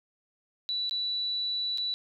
sine tone with dropouts, 3950 Hz, B7, in tune, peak -28 dBFS, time 0.69-1.94 s, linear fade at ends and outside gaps 0 ms, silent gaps 0.895-0.91 / 1.775-1.782 s, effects none

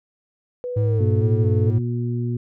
sine tone with pitch glide, 493.9 to 435 Hz, B4 to A4, 0 to -20 cents, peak -25 dBFS, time 0.64-1.7 s, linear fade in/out 0 ms, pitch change -220 cents, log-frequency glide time 0.82-1.04 s
triangle tone with vibrato, 103.83 Hz, G#2, in tune, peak -15 dBFS, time 0.76-1.79 s, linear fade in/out 10 ms, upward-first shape square, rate 2.2 Hz, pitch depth 58 cents each way
harmonic tone, 120 Hz, B2, 49 cents flat, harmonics 1 / 2 / 3, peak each -22 / -28 / -32 dBFS, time 1-2.37 s, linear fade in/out 5 ms
effects none

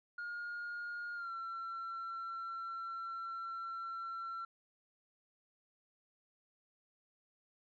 sine tone with pitch glide, 1424 to 1352.6 Hz, F6 to E6, +33 to +44 cents, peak -38 dBFS, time 0.18-4.45 s, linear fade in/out 5 ms, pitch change -89 cents, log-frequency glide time 1.14-1.32 s, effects tanh soft clip ceiling -38 dBFS

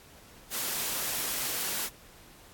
white high-pass noise, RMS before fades -32 dBFS, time 0.5-1.9 s, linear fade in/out 50 ms, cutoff 130 Hz, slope 24 dB/octave, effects pink hiss -54 dBFS RMS until 2.53 s + AAC 64 kbps

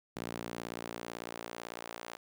sawtooth tone with high-pass filter sweep, 58 Hz, A#1, 8 cents flat, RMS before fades -43 dBFS, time 0.16-2.17 s, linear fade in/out 10 ms, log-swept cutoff 200 to 640 Hz, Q 0.79, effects none

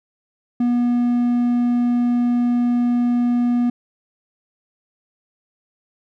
triangle tone, 241.9 Hz, B3, 36 cents flat, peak -13 dBFS, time 0.6-3.7 s, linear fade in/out 5 ms, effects none

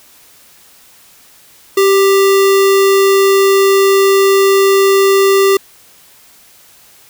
sine tone with sample-and-hold, 390.6 Hz, G4, 6 cents flat, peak -6 dBFS, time 1.77-5.57 s, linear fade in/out 5 ms, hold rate 1575 Hz, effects white hiss -44 dBFS RMS until 7.09 s

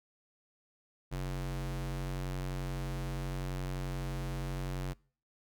square ring-modulated tone, 91.6 Hz, F#2, 17 cents flat, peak -32 dBFS, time 1.11-4.94 s, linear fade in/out 20 ms, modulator 45.6 Hz, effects noise-tail reverb RT60 0.5 s tail -25 dB re dry

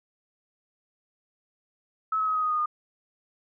sine tone with pitch steps, 1295 / 1282.3 / 1269.8 / 1257.4 / 1245.1 / 1233 / 1220.9 Hz, E6 / E6 / D#6 / D#6 / D#6 / D#6 / D#6, -31 / -48 / +35 / +18 / +1 / -16 / -33 cents, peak -23 dBFS, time 2.12-2.659 s, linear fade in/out 5 ms, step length 77 ms, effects none

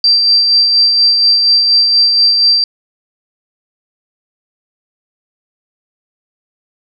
sine tone with tremolo, 4699 Hz, D8, in tune, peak -5 dBFS, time 0.04-2.64 s, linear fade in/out 2 ms, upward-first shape sine, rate 4.2 Hz, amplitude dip 35%, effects none

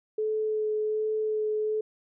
sine tone with vibrato, 430.6 Hz, A4, 37 cents flat, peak -25 dBFS, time 0.18-1.81 s, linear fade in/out 5 ms, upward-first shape sine, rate 1.3 Hz, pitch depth 11 cents each way, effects none

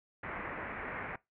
white low-pass noise, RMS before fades -41 dBFS, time 0.23-1.16 s, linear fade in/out 5 ms, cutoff 2200 Hz, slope 48 dB/octave, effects noise-tail reverb RT60 0.2 s tail -21 dB re dry

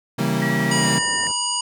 35% pulse chord, C# diminished seventh, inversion none, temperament equal with one note detuned, 137.24 / 164.81 / 196 / 233.1 Hz, C#3 / E3 / G3 / Bb3, -17 / 0 / 0 / 0 cents, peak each -23 dBFS, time 0.18-0.99 s, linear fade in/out 10 ms
sine tone with pitch glide, 1919 to 1824.9 Hz, A#6 to A#6, +50 to -37 cents, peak -24 dBFS, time 0.42-1.27 s, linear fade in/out 0 ms, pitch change -87 cents, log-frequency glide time 0.75-0.9 s
harmonic tone, 970 Hz, B5, 31 cents flat, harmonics 1 / 3 / 5 / 7 / 9, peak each -27 / -27 / -27 / -27 / -27 dBFS, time 0.71-1.61 s, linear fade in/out 5 ms
pink band-pass noise, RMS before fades -36 dBFS, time 0.73-1.32 s, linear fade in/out 10 ms, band 170 to 680 Hz, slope 12 dB/octave
effects none

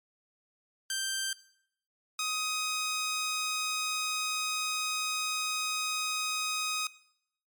10% pulse tone pair in turn, 1568 / 1255.7 Hz, G6 / D#6, 0 / +15 cents, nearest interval major third, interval 385 cents, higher first, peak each -22 dBFS, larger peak neither, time 0.9-1.33 / 2.19-6.87 s, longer second, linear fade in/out 2 ms, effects noise-tail reverb RT60 0.7 s tail -19 dB re dry + MP3 96 kbps

